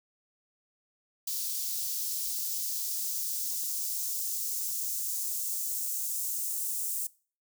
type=noise with high-pass filter sweep; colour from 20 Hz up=blue; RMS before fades=-33 dBFS; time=1.27-7.07 s; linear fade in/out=5 ms; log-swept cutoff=4600 to 7700 Hz; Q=1.5; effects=noise-tail reverb RT60 0.4 s tail -22 dB re dry